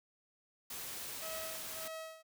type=noise; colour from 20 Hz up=white; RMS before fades=-44 dBFS; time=0.7-1.88 s; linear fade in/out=5 ms
type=tone with tremolo; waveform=sawtooth; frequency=642 Hz; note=E5; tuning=46 cents flat; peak=-38 dBFS; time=1.21-2.23 s; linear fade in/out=20 ms; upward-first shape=sine; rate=1.7 Hz; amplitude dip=85%
effects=none